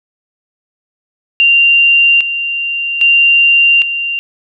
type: tone with tremolo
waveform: sine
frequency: 2777 Hz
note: F7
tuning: 10 cents flat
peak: -5 dBFS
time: 1.4-4.19 s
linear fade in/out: 0 ms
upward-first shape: square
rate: 0.62 Hz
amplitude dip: 65%
effects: none